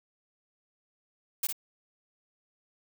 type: noise with echo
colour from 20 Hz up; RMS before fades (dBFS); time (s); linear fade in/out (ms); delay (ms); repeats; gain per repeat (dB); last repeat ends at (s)
blue; -29; 1.43-1.47; 5; 57; 1; -5; 1.527
effects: none